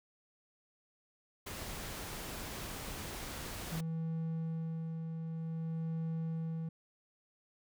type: noise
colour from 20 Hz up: pink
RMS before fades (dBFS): -43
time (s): 1.46-3.81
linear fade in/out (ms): 10
type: tone with tremolo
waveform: triangle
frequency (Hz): 162.6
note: E3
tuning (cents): -23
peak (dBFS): -32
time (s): 3.72-6.69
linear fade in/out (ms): 5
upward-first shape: sine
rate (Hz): 0.53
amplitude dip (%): 35
effects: none